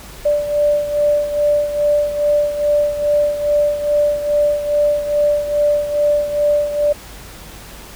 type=beating tone pair; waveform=sine; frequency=587.3 / 589.7 Hz; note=D5 / D5; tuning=0 / +7 cents; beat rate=2.4 Hz; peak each=-14 / -20 dBFS; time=0.25-6.93 s; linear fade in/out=10 ms; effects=added 50 Hz sine -39 dBFS peak until 7.95 s + pink hiss -37 dBFS RMS until 7.95 s